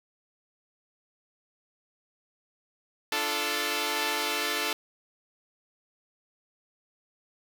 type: chord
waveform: 5% pulse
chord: D minor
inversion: none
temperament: equal with one note detuned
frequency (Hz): 293.7 / 345.4 / 440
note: D4 / F4 / A4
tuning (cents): 0 / -19 / 0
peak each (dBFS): -22 / -22 / -18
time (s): 3.12-4.73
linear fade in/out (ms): 2
effects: none